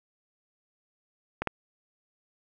clicks, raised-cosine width 0.5 ms, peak -14 / -12 dBFS, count 2, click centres 1.42 / 1.473 s, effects none

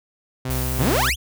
sawtooth tone with tremolo, 128.5 Hz, C3, 31 cents flat, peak -20 dBFS, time 0.45-1.1 s, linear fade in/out 5 ms, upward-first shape sine, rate 2.7 Hz, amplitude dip 25%
sine tone with vibrato, 64.4 Hz, C2, 27 cents flat, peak -25 dBFS, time 0.48-1.16 s, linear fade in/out 20 ms, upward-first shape triangle, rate 5.2 Hz, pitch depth 26 cents each way
blue noise, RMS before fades -30 dBFS, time 0.5-1.08 s, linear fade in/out 5 ms
sawtooth exponential sweep, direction up, 87.31 to 3533 Hz, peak -15 dBFS, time 0.77-1.16 s, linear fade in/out 50 ms
effects none

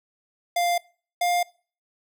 square tone pair in turn, 698 / 704.5 Hz, F5 / F5, -1 / +15 cents, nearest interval unison, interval 16 cents, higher second, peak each -21 dBFS, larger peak neither, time 0.56-0.78 / 1.21-1.43 s, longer neither, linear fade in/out 5 ms, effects noise-tail reverb RT60 0.4 s tail -23 dB re dry

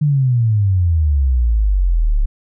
sine exponential sweep, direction down, 152.7 to 34.14 Hz, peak -11 dBFS, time 0.01-2.26 s, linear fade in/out 10 ms, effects none

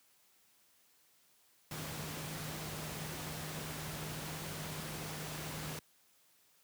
sine tone in noise, 154.8 Hz, D#3, 9 cents flat, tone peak -45 dBFS, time 1.71-5.79 s, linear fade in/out 2 ms, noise pink, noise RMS -43 dBFS, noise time 1.71-5.79 s, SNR -5 dB, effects white hiss -69 dBFS RMS until 6.63 s + high-pass 80 Hz 12 dB/octave

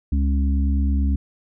harmonic tone, 69.1 Hz, C#2, 5 cents flat, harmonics 1 / 3 / 4, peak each -17 / -27 / -29 dBFS, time 0.12-1.16 s, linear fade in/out 5 ms, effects none

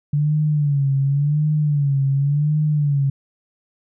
sine tone with vibrato, 144.4 Hz, D3, 29 cents flat, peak -15 dBFS, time 0.13-3.1 s, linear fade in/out 5 ms, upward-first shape sine, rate 0.91 Hz, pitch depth 95 cents each way, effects none

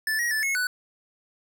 square tone with pitch steps, 1752 / 1896 / 1749 / 2180 / 1489 Hz, A6 / A#6 / A6 / C#7 / F#6, -8 / +29 / -11 / -29 / +11 cents, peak -24 dBFS, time 0.07-0.67 s, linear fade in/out 2 ms, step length 120 ms, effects 10-bit

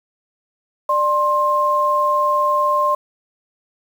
sine tone pair together, 593.8 / 1058 Hz, D5 / C6, +19 / +19 cents, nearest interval minor seventh, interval 1000 cents, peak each -20 / -15 dBFS, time 0.89-2.95 s, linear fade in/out 5 ms, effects 7-bit

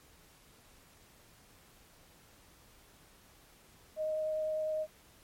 sine tone with vibrato, 622.3 Hz, D#5, in tune, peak -31 dBFS, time 3.96-4.87 s, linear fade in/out 50 ms, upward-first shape triangle, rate 9.9 Hz, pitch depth 9 cents each way, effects pink hiss -61 dBFS RMS until 5.23 s + MP3 64 kbps

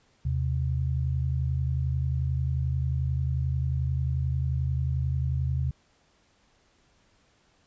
sine tone pair together, 79.02 / 130.3 Hz, D#2 / C3, +27 / -7 cents, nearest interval major sixth, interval 866 cents, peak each -27 dBFS, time 0.25-5.71 s, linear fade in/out 5 ms, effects pink hiss -65 dBFS RMS until 7.66 s + resampled to 16000 Hz

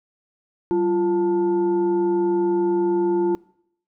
sine tone with frequency modulation, 346.6 Hz, F4, 13 cents flat, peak -17 dBFS, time 0.71-3.35 s, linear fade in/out 0 ms, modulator 538 Hz, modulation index 0.49, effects noise-tail reverb RT60 0.7 s tail -23 dB re dry

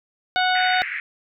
harmonic tone, 737 Hz, F#5, 7 cents flat, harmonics 1 / 2 / 3 / 4 / 5 / 6, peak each -20 / -22 / -29 / -30 / -28 / -34 dBFS, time 0.36-0.82 s, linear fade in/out 0 ms
pink band-pass noise, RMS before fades -29 dBFS, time 0.55-1 s, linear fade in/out 2 ms, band 1700 to 2300 Hz, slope 48 dB/octave
effects none

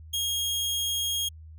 sawtooth tone, 3261 Hz, G#7, 32 cents flat, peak -23 dBFS, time 0.13-1.29 s, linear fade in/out 10 ms, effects added 79 Hz sine -43 dBFS peak until 1.58 s

